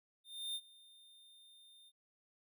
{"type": "tone with ADSR envelope", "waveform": "square", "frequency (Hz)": 3626, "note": "A#7", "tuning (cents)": -49, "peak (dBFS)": -38, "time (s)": [0.24, 1.92], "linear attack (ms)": 310, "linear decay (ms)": 54, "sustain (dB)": -22, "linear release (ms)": 42, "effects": []}